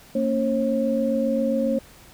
sine tone cluster, 229.9 / 277.3 / 539 Hz, A#3 / C#4 / C#5, -24 / +1 / -49 cents, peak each -23 / -27 / -23 dBFS, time 0.15-1.79 s, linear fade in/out 5 ms, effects pink hiss -49 dBFS RMS until 2.13 s

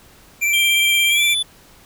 square tone with vibrato, 2349 Hz, D7, in tune, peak -16 dBFS, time 0.41-1.35 s, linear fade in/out 20 ms, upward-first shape sine, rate 17 Hz, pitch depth 21 cents each way
square tone with pitch glide, 3191 to 3480 Hz, G7 to A7, +30 to -20 cents, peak -18 dBFS, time 0.53-1.43 s, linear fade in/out 10 ms, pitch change +150 cents, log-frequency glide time 1.09-1.23 s
effects pink hiss -48 dBFS RMS until 1.85 s

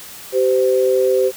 sine tone pair together, 385.8 / 514.8 Hz, G4 / C5, -28 / -28 cents, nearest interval perfect fourth, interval 500 cents, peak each -15 dBFS, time 0.32-1.32 s, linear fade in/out 50 ms, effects white hiss -36 dBFS RMS until 1.36 s

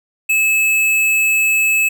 sine tone with hard clipping, 2600 Hz, E7, 24 cents flat, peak -13 dBFS, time 0.29-1.89 s, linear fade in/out 10 ms, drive 15 dB, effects none

